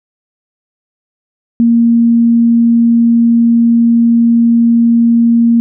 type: tone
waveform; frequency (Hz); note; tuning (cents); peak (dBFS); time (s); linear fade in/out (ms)
sine; 233.1; A#3; 0; -5; 1.6-5.6; 0
effects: none